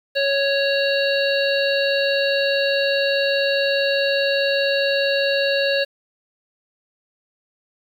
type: harmonic tone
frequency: 554.4 Hz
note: C#5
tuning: in tune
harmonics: 1 / 3 / 5 / 7 / 8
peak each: -19 / -24 / -26 / -27 / -28 dBFS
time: 0.15-5.85 s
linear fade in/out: 20 ms
effects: 8-bit